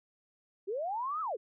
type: linear two-way sweep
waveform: sine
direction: up then down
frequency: 361.9 to 1318.5 to 361.9 Hz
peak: -32 dBFS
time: 0.67-1.37 s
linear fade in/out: 20 ms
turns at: 1.21 s
effects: none